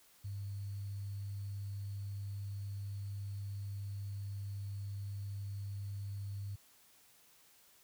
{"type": "tone with sample-and-hold", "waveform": "sine", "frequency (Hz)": 100, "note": "G2", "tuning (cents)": 35, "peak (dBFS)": -39, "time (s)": [0.24, 6.56], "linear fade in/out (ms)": 10, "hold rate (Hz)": 4410, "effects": ["white hiss -65 dBFS RMS until 7.83 s"]}